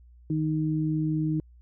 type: tone pair together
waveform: sine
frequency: 155.56 / 311.1 Hz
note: D#3 / D#4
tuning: 0 / 0 cents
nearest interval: octave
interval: 1200 cents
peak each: -26 / -27 dBFS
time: 0.3-1.4 s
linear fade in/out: 2 ms
effects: added 60 Hz sine -50 dBFS peak until 1.61 s